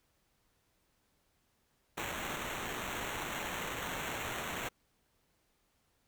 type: noise with sample-and-hold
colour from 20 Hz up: blue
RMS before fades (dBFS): -39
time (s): 1.97-4.69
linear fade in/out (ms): 10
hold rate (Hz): 4900
effects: pink hiss -75 dBFS RMS until 6.07 s